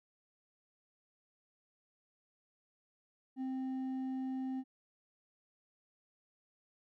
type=tone with hard clipping; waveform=sine; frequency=261.6 Hz; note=C4; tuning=in tune; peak=-37 dBFS; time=3.36-4.64 s; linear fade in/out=50 ms; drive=4 dB; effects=none